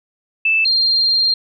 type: tone pair in turn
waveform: sine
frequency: 2637 / 4193 Hz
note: E7 / C8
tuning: 0 / +3 cents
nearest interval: minor sixth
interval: 803 cents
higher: second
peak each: -12 dBFS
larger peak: neither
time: 0.45-0.65 / 0.65-1.34 s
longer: second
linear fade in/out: 5 ms
effects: none